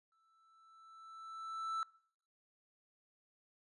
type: tone with exponential growth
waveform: triangle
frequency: 1323 Hz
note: E6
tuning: 6 cents sharp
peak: -32 dBFS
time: 0.12-1.83 s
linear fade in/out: 1 ms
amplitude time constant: 370 ms
effects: noise-tail reverb RT60 0.6 s tail -23 dB re dry + resampled to 24000 Hz